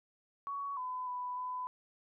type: tone with pitch steps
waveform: sine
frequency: 1121 / 1008 / 993 / 1003 Hz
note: C#6 / B5 / B5 / B5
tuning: +19 / +35 / +9 / +26 cents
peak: -36 dBFS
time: 0.47-1.67 s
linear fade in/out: 0 ms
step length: 300 ms
effects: none